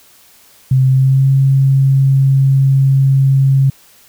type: tone with pitch glide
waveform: sine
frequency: 131.1 to 135.49 Hz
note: C3 to C#3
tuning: +4 to -39 cents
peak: -7 dBFS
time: 0.71-3.7 s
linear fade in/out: 5 ms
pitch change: +57 cents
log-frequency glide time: 0.87-1.29 s
effects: white hiss -46 dBFS RMS until 4.08 s